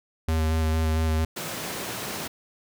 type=tone with vibrato; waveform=square; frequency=79.6 Hz; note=D#2; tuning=40 cents sharp; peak=-22 dBFS; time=0.28-1.25 s; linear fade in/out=5 ms; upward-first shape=square; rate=4.4 Hz; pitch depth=14 cents each way
type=high-pass noise; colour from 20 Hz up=pink; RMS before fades=-33 dBFS; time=1.36-2.28 s; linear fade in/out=10 ms; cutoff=150 Hz; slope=12 dB/octave
effects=none